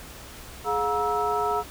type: tone cluster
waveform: sine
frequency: 420.4 / 715 / 948 / 1310 Hz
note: G#4 / F5 / A#5 / E6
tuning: +21 / +41 / +29 / -11 cents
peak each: -28 dBFS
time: 0.64-1.64 s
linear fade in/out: 50 ms
effects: added 67 Hz sine -49 dBFS peak until 1.7 s + pink hiss -43 dBFS RMS until 1.7 s